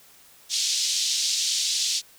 white band-pass noise, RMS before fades -25 dBFS, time 0.49-2.02 s, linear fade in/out 50 ms, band 3400 to 6500 Hz, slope 24 dB/octave, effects white hiss -53 dBFS RMS until 2.18 s

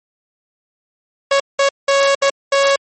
sawtooth tone bursts at uneven times, 554.4 Hz, C#5, in tune, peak -7 dBFS, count 5, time 1.31-1.4 / 1.59-1.69 / 1.88-2.15 / 2.22-2.3 / 2.52-2.76 s, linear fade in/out 5 ms, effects MP3 32 kbps

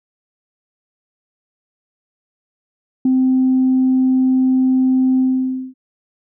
sine tone with ADSR envelope, 259.2 Hz, C4, 16 cents flat, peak -8 dBFS, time 3.05-5.74 s, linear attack 5 ms, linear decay 5 ms, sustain -2 dB, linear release 550 ms, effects tanh soft clip ceiling -7 dBFS

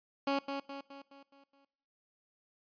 15% pulse tone with echo, 277.2 Hz, C#4, in tune, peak -23 dBFS, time 0.27-0.39 s, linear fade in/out 5 ms, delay 210 ms, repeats 6, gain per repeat -6 dB, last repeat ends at 1.65 s, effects noise-tail reverb RT60 0.8 s tail -21 dB re dry + resampled to 11025 Hz

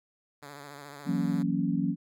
5% pulse tone with vibrato, 143.1 Hz, D3, 45 cents flat, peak -32 dBFS, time 0.42-1.43 s, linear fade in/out 10 ms, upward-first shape triangle, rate 14 Hz, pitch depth 62 cents each way
sine chord, F# dominant seventh, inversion third, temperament equal, 164.81 / 185 / 233.1 / 277.2 Hz, E3 / F#3 / A#3 / C#4, 0 / 0 / 0 / 0 cents, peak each -31 / -30 / -32 / -30 dBFS, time 1.05-1.96 s, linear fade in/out 50 ms
effects none

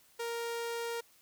sawtooth tone, 466.8 Hz, A#4, 2 cents sharp, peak -31 dBFS, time 0.19-1.01 s, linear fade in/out 10 ms, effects white hiss -64 dBFS RMS until 1.21 s

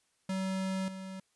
square tone with level steps, 190 Hz, F#3, 46 cents sharp, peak -32 / -41 dBFS, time 0.29-1.2 s, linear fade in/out 5 ms, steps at 0.88 s, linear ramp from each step 2 ms, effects white hiss -74 dBFS RMS until 1.35 s + resampled to 24000 Hz

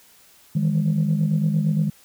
sine tone cluster, 155.7 / 164.5 / 203.9 Hz, D#3 / E3 / G#3, +2 / -3 / -32 cents, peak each -19 / -24 / -22 dBFS, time 0.55-1.9 s, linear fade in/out 10 ms, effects tanh soft clip ceiling -12 dBFS + white hiss -53 dBFS RMS until 2.04 s

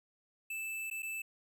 square tone with dropouts, 2637 Hz, E7, in tune, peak -38 dBFS, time 0.5-1.22 s, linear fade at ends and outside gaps 5 ms, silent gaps 0.901-0.911 / 1.023-1.029 s, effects none

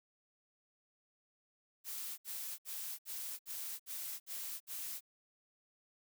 blue noise bursts, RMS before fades -43 dBFS, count 8, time 1.84-5.008 s, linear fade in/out 50 ms, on 340 ms, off 64 ms, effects none

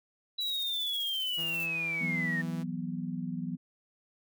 sine linear sweep, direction down, 3951 to 1808 Hz, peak -30 dBFS, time 0.38-2.42 s, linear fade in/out 10 ms
violet noise with tremolo, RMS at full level -43 dBFS, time 0.4-1.67 s, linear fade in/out 20 ms, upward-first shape square, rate 15 Hz, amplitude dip 35%
sawtooth tone, 164.81 Hz, E3, in tune, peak -37 dBFS, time 1.37-2.64 s, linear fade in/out 20 ms
sine chord, E suspended second, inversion none, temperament equal, 164.81 / 185 / 246.9 Hz, E3 / F#3 / B3, 0 / 0 / 0 cents, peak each -37 dBFS, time 2-3.57 s, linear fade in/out 20 ms
effects none

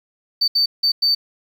sine tone bursts at uneven times, 4571 Hz, D8, 48 cents flat, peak -12 dBFS, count 4, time 0.41-0.48 / 0.55-0.66 / 0.83-0.92 / 1.02-1.15 s, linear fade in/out 10 ms, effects tanh soft clip ceiling -11 dBFS + 8-bit

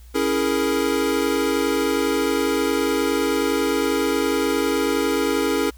square chord, A# half-diminished seventh, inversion first, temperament equal with one note detuned, 277.2 / 329.6 / 416.5 / 466.2 Hz, C#4 / E4 / G#4 / A#4, 0 / 0 / +5 / 0 cents, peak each -25 / -26 / -24 / -26 dBFS, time 0.14-5.71 s, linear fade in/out 20 ms, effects added 60 Hz sine -41 dBFS peak until 5.77 s + white hiss -55 dBFS RMS until 5.77 s

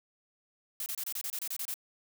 blue noise bursts, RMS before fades -36 dBFS, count 11, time 0.8-1.741 s, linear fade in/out 2 ms, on 61 ms, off 27 ms, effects none

